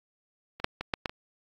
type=clicks; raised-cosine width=0.3 ms; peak=-25 / -7 / -17 / -10 / -12 / -23 dBFS; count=6; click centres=0.6 / 0.644 / 0.81 / 0.938 / 1.058 / 1.095 s; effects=AAC 48 kbps